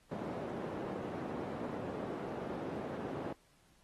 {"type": "band-pass noise", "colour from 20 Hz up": "white", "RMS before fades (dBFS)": -41, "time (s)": [0.11, 3.33], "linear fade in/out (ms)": 5, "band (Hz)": [150, 490], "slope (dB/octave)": 12, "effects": ["pink hiss -69 dBFS RMS until 3.83 s", "AAC 32 kbps"]}